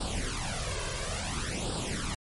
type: noise with flanger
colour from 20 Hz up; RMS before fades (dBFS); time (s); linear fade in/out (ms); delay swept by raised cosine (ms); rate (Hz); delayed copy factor
pink; -33; 0-2.15; 10; 0.23 to 1.93; 0.58; +0.75
effects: MP3 48 kbps